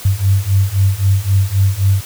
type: beating tone pair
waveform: sine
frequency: 95.5 / 99.3 Hz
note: G2 / G2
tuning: -45 / +23 cents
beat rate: 3.8 Hz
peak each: -14 / -13 dBFS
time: 0.05-2.01 s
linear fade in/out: 5 ms
effects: white hiss -32 dBFS RMS until 2.05 s